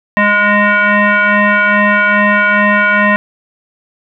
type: tone with frequency modulation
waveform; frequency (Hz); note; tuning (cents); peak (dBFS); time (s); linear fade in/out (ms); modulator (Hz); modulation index
sine; 207.7; G#3; 0; -7; 0.17-3.16; 0; 413; 4.9
effects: none